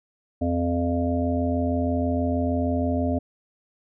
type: harmonic tone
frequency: 86.3 Hz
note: F2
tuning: 20 cents flat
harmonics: 1 / 3 / 5 / 7 / 8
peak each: -26 / -24 / -34 / -29 / -32 dBFS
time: 0.41-3.19 s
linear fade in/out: 10 ms
effects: none